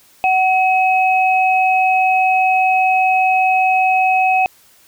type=tone pair together; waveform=sine; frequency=750 / 2555 Hz; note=F#5 / D#7; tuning=+23 / +45 cents; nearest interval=octave + major sixth; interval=2122 cents; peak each=-12 / -17 dBFS; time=0.24-4.46 s; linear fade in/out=0 ms; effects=white hiss -50 dBFS RMS until 4.87 s